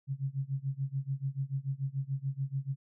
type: tone with tremolo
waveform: sine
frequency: 136.2 Hz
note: C#3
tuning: 30 cents flat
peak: -28 dBFS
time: 0.07-2.76 s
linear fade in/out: 50 ms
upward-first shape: sine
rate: 6.9 Hz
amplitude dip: 95%
effects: none